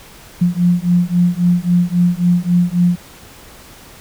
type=beating tone pair; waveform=sine; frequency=174.3 / 178 Hz; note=F3 / F3; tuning=-3 / +33 cents; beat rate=3.7 Hz; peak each=-14 dBFS; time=0.41-2.96 s; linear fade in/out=10 ms; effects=pink hiss -40 dBFS RMS until 4 s